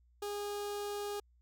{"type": "tone with notch filter", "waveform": "sawtooth", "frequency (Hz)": 410, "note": "G#4", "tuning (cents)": -22, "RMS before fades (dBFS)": -39, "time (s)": [0.22, 1.2], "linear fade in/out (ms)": 5, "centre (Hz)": 2000, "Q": 1.8, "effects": ["added 60 Hz sine -64 dBFS peak until 1.41 s"]}